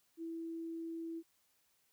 sine tone, 329.8 Hz, E4, 1 cent sharp, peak -40 dBFS, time 0.17-1.23 s, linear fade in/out 50 ms, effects white hiss -75 dBFS RMS until 1.92 s

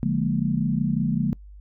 sine chord, Bb dominant seventh, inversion first, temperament equal with one note detuned, 143.89 / 174.61 / 207.7 / 233.1 Hz, D3 / F3 / Ab3 / Bb3, -35 / 0 / 0 / 0 cents, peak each -26 dBFS, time 0.03-1.33 s, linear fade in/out 0 ms, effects noise-tail reverb RT60 0.1 s tail -25 dB re dry + added 50 Hz sine -41 dBFS peak until 1.6 s

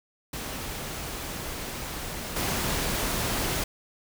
pink noise with level steps, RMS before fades -35 / -28 dBFS, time 0.33-3.64 s, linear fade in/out 5 ms, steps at 2.36 s, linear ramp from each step 5 ms, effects none

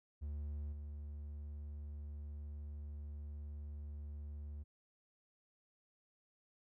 triangle tone with level steps, 73.42 Hz, D2, in tune, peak -38 / -42 dBFS, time 0.21-4.64 s, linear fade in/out 20 ms, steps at 0.72 s, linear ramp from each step 10 ms, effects none

